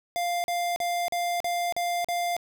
square tone bursts, 698.5 Hz, F5, in tune, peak -26 dBFS, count 7, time 0.16-2.366 s, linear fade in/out 0 ms, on 280 ms, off 41 ms, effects none

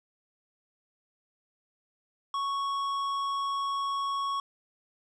sine tone with tanh clipping, 1108.7 Hz, C#6, in tune, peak -30 dBFS, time 2.34-4.4 s, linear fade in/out 2 ms, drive 11 dB, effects none

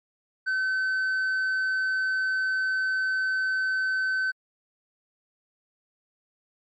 sine tone with tanh clipping, 1528 Hz, G6, 45 cents flat, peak -24 dBFS, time 0.46-4.32 s, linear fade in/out 20 ms, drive 3 dB, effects MP3 48 kbps

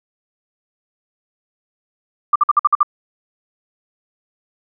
sine tone bursts, 1185 Hz, D6, 15 cents sharp, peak -8 dBFS, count 7, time 2.33-2.831 s, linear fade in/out 5 ms, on 27 ms, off 52 ms, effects none

